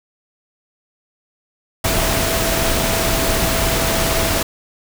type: tone in noise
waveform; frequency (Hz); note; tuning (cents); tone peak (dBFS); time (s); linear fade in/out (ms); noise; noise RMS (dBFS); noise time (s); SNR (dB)
sine; 659.3; E5; 0; -24; 1.84-4.43; 5; pink; -18; 1.84-4.43; -9
effects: none